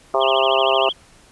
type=harmonic tone; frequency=133.5 Hz; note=C3; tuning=35 cents sharp; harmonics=3 / 4 / 5 / 6 / 7 / 8 / 9; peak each=-22 / -23 / -19 / -25 / -25 / -24 / -25 dBFS; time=0.14-0.89 s; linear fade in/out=2 ms
type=tone with vibrato; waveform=sine; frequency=2979 Hz; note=F#7; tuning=11 cents sharp; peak=-21 dBFS; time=0.2-0.93 s; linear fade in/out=20 ms; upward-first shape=triangle; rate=13 Hz; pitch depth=230 cents each way
effects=pink hiss -50 dBFS RMS until 1.31 s + resampled to 24000 Hz

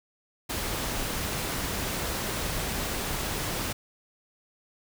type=noise; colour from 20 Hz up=pink; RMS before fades=-31 dBFS; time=0.49-3.73 s; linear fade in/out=10 ms; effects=none

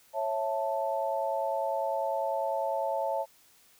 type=chord; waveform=sine; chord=A major; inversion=first; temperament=just; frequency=550 / 660 / 880 Hz; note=C#5 / E5 / A5; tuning=-14 / +2 / 0 cents; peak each=-32 dBFS; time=0.13-3.26 s; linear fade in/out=50 ms; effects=white hiss -61 dBFS RMS until 3.79 s

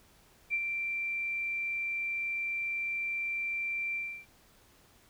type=tone with ADSR envelope; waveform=sine; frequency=2354 Hz; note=D7; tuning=3 cents sharp; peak=-26 dBFS; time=0.5-4.26 s; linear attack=37 ms; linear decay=53 ms; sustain=-5 dB; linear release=310 ms; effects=pink hiss -62 dBFS RMS until 5.09 s

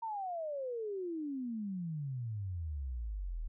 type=exponential sweep; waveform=sine; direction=down; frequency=932.3 to 37.3 Hz; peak=-36 dBFS; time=0.02-3.48 s; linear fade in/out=10 ms; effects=none

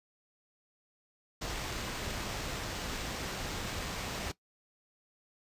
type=noise with sample-and-hold; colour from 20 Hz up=pink; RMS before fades=-38 dBFS; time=1.41-4.32 s; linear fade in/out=10 ms; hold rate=11025 Hz; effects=noise-tail reverb RT60 0.1 s tail -18 dB re dry + resampled to 32000 Hz

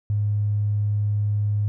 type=tone with tanh clipping; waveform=triangle; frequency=103.83 Hz; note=G#2; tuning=in tune; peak=-19 dBFS; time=0.1-1.68 s; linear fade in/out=0 ms; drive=3 dB; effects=none

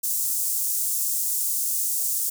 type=high-pass noise; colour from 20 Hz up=pink; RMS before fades=-25 dBFS; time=0.03-2.3 s; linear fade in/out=10 ms; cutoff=7400 Hz; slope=24 dB/octave; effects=none

